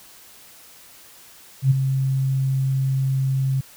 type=tone with ADSR envelope; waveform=sine; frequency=133.8 Hz; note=C3; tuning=39 cents sharp; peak=-10 dBFS; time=1.62-3.61 s; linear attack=87 ms; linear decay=16 ms; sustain=-8 dB; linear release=9 ms; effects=white hiss -47 dBFS RMS until 3.76 s